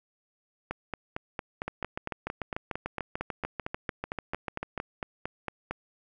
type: two click trains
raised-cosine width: 0.5 ms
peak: -17 / -17 dBFS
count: 22 / 23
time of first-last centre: 1.68-4.777 / 0.71-5.71 s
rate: 6.78 / 4.4 Hz
effects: none